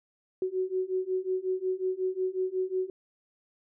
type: beating tone pair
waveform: sine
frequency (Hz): 370 / 375.5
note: F#4 / F#4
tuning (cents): 0 / +26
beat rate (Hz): 5.5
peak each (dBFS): -31 / -30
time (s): 0.42-2.9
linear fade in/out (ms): 2
effects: none